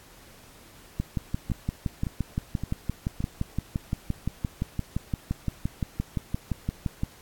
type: two click trains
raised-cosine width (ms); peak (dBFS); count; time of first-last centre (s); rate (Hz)
5; -18 / -14; 4 / 36; 1.5-3.205 / 1-7.034; 1.76 / 5.8
effects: pink hiss -52 dBFS RMS until 7.21 s + AAC 64 kbps